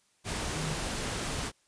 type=tone in noise; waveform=sine; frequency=156.9 Hz; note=D#3; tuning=15 cents sharp; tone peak=-33 dBFS; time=0.54-0.76 s; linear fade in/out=50 ms; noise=pink; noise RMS=-34 dBFS; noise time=0.24-1.52 s; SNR=-2 dB; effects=white hiss -69 dBFS RMS until 1.67 s + resampled to 22050 Hz